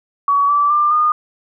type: tone with pitch steps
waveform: sine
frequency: 1131 / 1160.1 / 1190 / 1220.6 Hz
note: C#6 / D6 / D6 / D#6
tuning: +34 / -22 / +22 / -34 cents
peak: -11 dBFS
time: 0.28-1.12 s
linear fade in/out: 2 ms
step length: 210 ms
effects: none